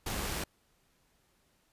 pink noise with amplitude modulation, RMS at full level -34 dBFS, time 0.06-0.44 s, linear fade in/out 5 ms, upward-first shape sine, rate 99.5 Hz, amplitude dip 30%, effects pink hiss -71 dBFS RMS until 1.72 s + resampled to 32000 Hz

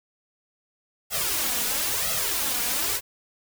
white noise with flanger, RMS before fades -26 dBFS, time 1.1-3.01 s, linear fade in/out 50 ms, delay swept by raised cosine 1.5 to 4.2 ms, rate 0.99 Hz, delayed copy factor +1, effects none

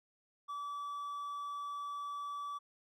triangle tone, 1152 Hz, D6, 34 cents flat, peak -37 dBFS, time 0.48-2.59 s, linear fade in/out 20 ms, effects none

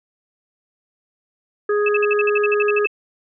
harmonic tone, 415.3 Hz, G#4, in tune, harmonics 1 / 3 / 4, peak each -16 / -26 / -28 dBFS, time 1.69-2.86 s, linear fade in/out 5 ms
sine tone bursts, 2619 Hz, E7, 12 cents flat, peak -17 dBFS, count 13, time 1.86-2.872 s, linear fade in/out 5 ms, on 28 ms, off 54 ms
effects none

